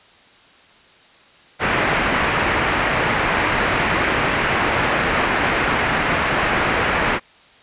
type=low-pass noise; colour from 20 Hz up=white; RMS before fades=-19 dBFS; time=1.59-7.2 s; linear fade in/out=50 ms; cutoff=2300 Hz; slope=24 dB/octave; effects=white hiss -49 dBFS RMS until 7.62 s + resampled to 8000 Hz